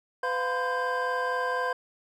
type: tone cluster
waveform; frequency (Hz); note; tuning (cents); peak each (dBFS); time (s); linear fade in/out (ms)
triangle; 504 / 703 / 983 / 1027 / 1583; B4 / F5 / B5 / C6 / G6; +35 / +11 / -8 / -33 / +17; -29 / -33 / -37 / -29 / -30; 0.23-1.73; 5
effects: none